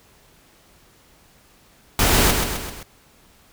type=noise with echo; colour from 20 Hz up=pink; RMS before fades=-17 dBFS; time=1.99-2.31 s; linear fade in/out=2 ms; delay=130 ms; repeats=4; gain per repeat=-5 dB; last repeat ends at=2.83 s; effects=pink hiss -54 dBFS RMS until 3.52 s